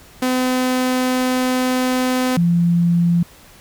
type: tone pair in turn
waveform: sawtooth / sine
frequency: 254.6 / 171.7 Hz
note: C4 / F3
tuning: -47 / -29 cents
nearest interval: perfect fifth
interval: 682 cents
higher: first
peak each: -12 dBFS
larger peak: neither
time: 0.22-2.37 / 2.37-3.23 s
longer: first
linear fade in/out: 5 ms
effects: pink hiss -45 dBFS RMS until 3.6 s